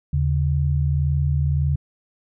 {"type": "tone pair together", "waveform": "sine", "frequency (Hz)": [79, 140.76], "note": ["D#2", "C#3"], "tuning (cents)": [27, 27], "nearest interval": "minor seventh", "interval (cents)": 1000, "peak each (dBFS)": -20, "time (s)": [0.13, 1.76], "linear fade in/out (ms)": 5, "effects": []}